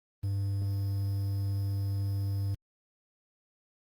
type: tone with quantisation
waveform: triangle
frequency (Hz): 99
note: G2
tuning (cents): +18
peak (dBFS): -26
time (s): 0.23-2.55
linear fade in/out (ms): 10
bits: 9
effects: Opus 24 kbps